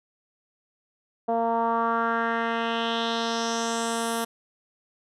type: tone with low-pass filter sweep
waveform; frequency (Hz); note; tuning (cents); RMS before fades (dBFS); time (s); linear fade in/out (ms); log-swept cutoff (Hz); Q
10% pulse; 230; A#3; -23; -26; 1.28-4.25; 10; 680 to 12000; 2.8
effects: none